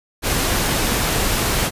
pink noise, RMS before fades -19 dBFS, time 0.22-1.71 s, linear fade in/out 50 ms, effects resampled to 32000 Hz

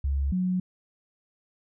sine tone pair in turn, 69.3 / 183.2 Hz, C#2 / F#3, 0 / -17 cents, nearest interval octave + perfect fourth, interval 1683 cents, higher second, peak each -23 dBFS, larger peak neither, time 0.04-0.32 / 0.32-0.6 s, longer neither, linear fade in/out 5 ms, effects none

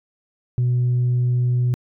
sine tone, 123.47 Hz, B2, in tune, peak -14 dBFS, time 0.58-1.74 s, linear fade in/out 0 ms, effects tanh soft clip ceiling -14 dBFS

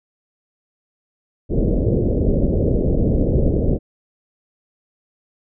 pink low-pass noise, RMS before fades -17 dBFS, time 1.49-3.79 s, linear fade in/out 50 ms, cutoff 560 Hz, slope 48 dB/octave, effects none

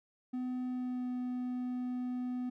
triangle tone with pitch glide, 252 to 249.5 Hz, B3 to B3, +35 to +18 cents, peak -32 dBFS, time 0.33-2.5 s, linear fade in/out 10 ms, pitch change -17 cents, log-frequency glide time 0.66-1.13 s, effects none

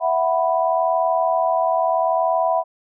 sine chord, E suspended second, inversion none, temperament equal, 659.3 / 740 / 987.8 Hz, E5 / F#5 / B5, 0 / 0 / 0 cents, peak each -19 / -21 / -22 dBFS, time 0-2.64 s, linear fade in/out 50 ms, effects none

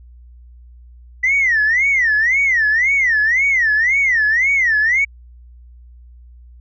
sine tone with vibrato, 1952 Hz, B6, 21 cents flat, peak -11 dBFS, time 1.23-5.05 s, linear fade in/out 10 ms, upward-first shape sine, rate 1.9 Hz, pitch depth 240 cents each way, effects tanh soft clip ceiling -8 dBFS + added 60 Hz sine -39 dBFS peak until 6.6 s

